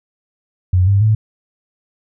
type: tone with pitch steps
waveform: sine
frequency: 91.3 / 99.56 / 108.57 Hz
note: F#2 / G2 / A2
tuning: -23 / +27 / -23 cents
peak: -9 dBFS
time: 0.73-1.15 s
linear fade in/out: 5 ms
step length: 140 ms
effects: none